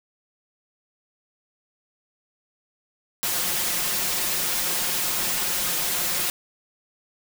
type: noise with comb filter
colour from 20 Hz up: white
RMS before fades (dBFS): -25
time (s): 3.23-6.3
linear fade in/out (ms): 0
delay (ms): 5.6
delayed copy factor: +1
effects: none